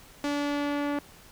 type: tone with low-pass filter sweep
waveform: sawtooth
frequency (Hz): 288.7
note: D4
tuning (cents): -30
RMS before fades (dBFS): -29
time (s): 0.24-0.99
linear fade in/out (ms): 2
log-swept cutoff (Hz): 6900 to 2000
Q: 0.76
effects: pink hiss -52 dBFS RMS until 1.31 s